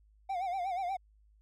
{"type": "tone with vibrato", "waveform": "triangle", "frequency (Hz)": 740, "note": "F#5", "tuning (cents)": 0, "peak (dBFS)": -30, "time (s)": [0.29, 0.97], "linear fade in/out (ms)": 10, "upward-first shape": "sine", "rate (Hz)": 8.3, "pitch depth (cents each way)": 110, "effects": ["added 52 Hz sine -61 dBFS peak until 1.41 s"]}